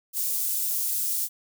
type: high-pass noise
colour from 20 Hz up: white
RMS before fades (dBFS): -27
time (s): 0.13-1.29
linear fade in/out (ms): 50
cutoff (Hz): 8100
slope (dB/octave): 12
effects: none